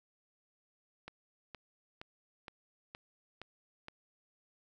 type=click train; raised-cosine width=0.3 ms; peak=-29 dBFS; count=7; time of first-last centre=1.08-3.884 s; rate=2.14 Hz; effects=none

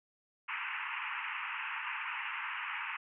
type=band-pass noise; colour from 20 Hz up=white; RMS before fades=-39 dBFS; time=0.48-2.97 s; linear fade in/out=10 ms; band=860 to 2800 Hz; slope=96 dB/octave; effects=none

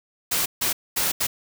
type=noise bursts at uneven times; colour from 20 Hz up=white; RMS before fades=-23 dBFS; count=4; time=0.31-0.46 / 0.61-0.73 / 0.96-1.12 / 1.2-1.27 s; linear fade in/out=10 ms; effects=none

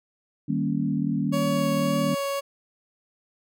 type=chord; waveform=sine; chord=Eb dominant seventh; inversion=none; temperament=equal; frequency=155.56 / 196 / 233.1 / 277.2 Hz; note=Eb3 / G3 / Bb3 / Db4; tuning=0 / 0 / 0 / 0 cents; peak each=-28 dBFS; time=0.48-2.15 s; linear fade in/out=10 ms
type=tone with vibrato; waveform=30% pulse; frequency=560 Hz; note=C#5; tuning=18 cents sharp; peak=-23 dBFS; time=1.32-2.41 s; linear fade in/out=20 ms; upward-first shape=sine; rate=1.8 Hz; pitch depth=10 cents each way
effects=none

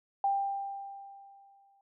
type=tone with exponential decay; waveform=sine; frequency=792 Hz; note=G5; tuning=18 cents sharp; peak=-24 dBFS; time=0.24-1.81 s; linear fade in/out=2 ms; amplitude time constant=340 ms; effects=none

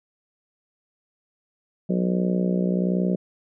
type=harmonic tone; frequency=61.2 Hz; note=B1; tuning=15 cents flat; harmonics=3 / 4 / 5 / 6 / 7 / 8 / 9 / 10; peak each=-21 / -32 / -35 / -30 / -34 / -33 / -35 / -35 dBFS; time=1.89-3.16 s; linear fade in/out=10 ms; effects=none

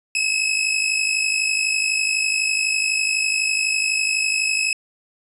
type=tone pair together; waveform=sawtooth; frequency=2548 / 2600 Hz; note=D#7 / E7; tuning=+41 / -24 cents; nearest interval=unison; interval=35 cents; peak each=-18 dBFS; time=0.15-4.73 s; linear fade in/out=2 ms; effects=resampled to 24000 Hz

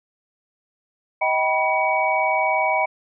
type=tone cluster; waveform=sine; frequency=632 / 772 / 975 / 2263 Hz; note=D#5 / G5 / B5 / C#7; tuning=+27 / -27 / -23 / +35 cents; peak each=-23 dBFS; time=1.21-2.86 s; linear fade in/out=10 ms; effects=none

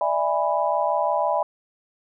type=chord; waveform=sine; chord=E dominant seventh; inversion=third; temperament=just; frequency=593.3 / 659.3 / 824.1 / 988.9 Hz; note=D5 / E5 / G#5 / B5; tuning=+18 / 0 / -14 / +2 cents; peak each=-25 dBFS; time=0.01-1.43 s; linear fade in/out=2 ms; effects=none

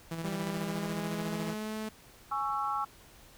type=tone with tremolo; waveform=sawtooth; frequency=164.81 Hz; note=E3; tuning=in tune; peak=-30 dBFS; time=0.11-1.54 s; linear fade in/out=5 ms; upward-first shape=square; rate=14 Hz; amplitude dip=40%
type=tone with pitch glide; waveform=sawtooth; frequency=196.7 to 217 Hz; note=G3 to A3; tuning=+6 to -24 cents; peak=-31 dBFS; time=0.24-1.89 s; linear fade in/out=5 ms; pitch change=+170 cents; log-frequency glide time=0.38-1.75 s
type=chord; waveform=sine; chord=C# minor; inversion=second; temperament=just; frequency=831.5 / 1108.7 / 1330.5 Hz; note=G#5 / C#6 / E6; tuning=+2 / 0 / +16 cents; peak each=-34 dBFS; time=2.31-2.85 s; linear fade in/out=10 ms
effects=pink hiss -56 dBFS RMS until 3.37 s

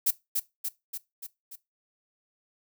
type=noise with echo; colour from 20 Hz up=violet; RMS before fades=-23 dBFS; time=0.06-0.11 s; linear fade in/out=10 ms; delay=290 ms; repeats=5; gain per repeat=-4 dB; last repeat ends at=1.56 s; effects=noise-tail reverb RT60 0.2 s tail -19 dB re dry

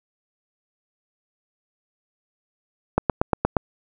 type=click train; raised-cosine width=1 ms; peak=-3 dBFS; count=6; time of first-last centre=2.98-3.568 s; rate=8.51 Hz; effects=none

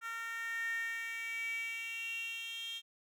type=tone with high-pass filter sweep; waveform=10% pulse; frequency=457.9 Hz; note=A#4; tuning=31 cents flat; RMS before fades=-40 dBFS; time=0.01-2.82 s; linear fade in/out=50 ms; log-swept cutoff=1500 to 3300 Hz; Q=8.9; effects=none

